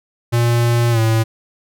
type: tone with pitch glide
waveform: square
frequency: 118.5 to 112.24 Hz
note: A#2 to A2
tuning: +29 to +35 cents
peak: -13 dBFS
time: 0.32-1.24 s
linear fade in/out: 20 ms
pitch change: -94 cents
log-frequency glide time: 0.91-0.99 s
effects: none